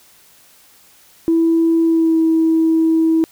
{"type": "tone with pitch glide", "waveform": "sine", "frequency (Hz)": [329.5, 323.7], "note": ["E4", "E4"], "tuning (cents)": [-1, -31], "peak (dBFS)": -10, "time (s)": [1.28, 3.24], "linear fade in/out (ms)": 0, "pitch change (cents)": -30, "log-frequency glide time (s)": [1.84, 2.18], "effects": ["tanh soft clip ceiling -6 dBFS", "white hiss -49 dBFS RMS until 3.31 s"]}